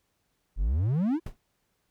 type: exponential sweep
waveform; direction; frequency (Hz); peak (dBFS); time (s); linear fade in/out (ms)
triangle; up; 38.89 to 349.2; -21; 0.56-1.2; 50
type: noise with exponential decay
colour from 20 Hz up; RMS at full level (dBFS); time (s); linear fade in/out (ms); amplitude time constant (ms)
brown; -30; 1.26-1.38; 5; 25
effects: pink hiss -75 dBFS RMS until 1.9 s